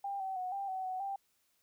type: tone with pitch steps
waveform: sine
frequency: 796 / 765 / 735 / 791 / 755 / 745 / 788 Hz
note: G5 / G5 / F#5 / G5 / F#5 / F#5 / G5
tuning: +26 / -42 / -12 / +15 / +35 / +12 / +9 cents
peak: -35 dBFS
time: 0.04-1.16 s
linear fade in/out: 5 ms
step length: 160 ms
effects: white hiss -75 dBFS RMS until 1.62 s